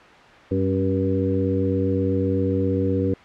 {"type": "harmonic tone with a mistuned harmonic", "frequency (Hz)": 96, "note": "G2", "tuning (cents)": -36, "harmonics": [1, 2, 3, 4, 5], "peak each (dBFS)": [-24, -27, -24, -28, -25], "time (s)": [0.51, 3.14], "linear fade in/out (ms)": 5, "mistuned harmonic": 3, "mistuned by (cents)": -51, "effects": ["white hiss -45 dBFS RMS until 3.24 s", "low-pass 2000 Hz 12 dB/octave"]}